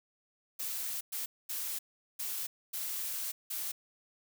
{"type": "noise bursts at uneven times", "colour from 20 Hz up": "blue", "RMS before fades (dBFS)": -37, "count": 6, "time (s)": [[0.59, 1.01], [1.12, 1.26], [1.49, 1.79], [2.19, 2.47], [2.73, 3.32], [3.5, 3.72]], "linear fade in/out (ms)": 10, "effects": []}